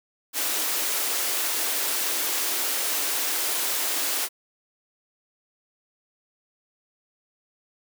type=high-pass noise; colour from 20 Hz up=white; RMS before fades=-26 dBFS; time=0.33-4.29 s; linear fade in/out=50 ms; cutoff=260 Hz; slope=96 dB/octave; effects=none